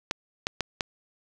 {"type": "clicks", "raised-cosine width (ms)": 0.2, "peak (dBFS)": -9, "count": 4, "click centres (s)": [0.111, 0.469, 0.607, 0.808], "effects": []}